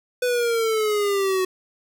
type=exponential sweep; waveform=square; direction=down; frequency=499.5 to 370 Hz; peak=-20 dBFS; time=0.22-1.45 s; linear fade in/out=5 ms; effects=none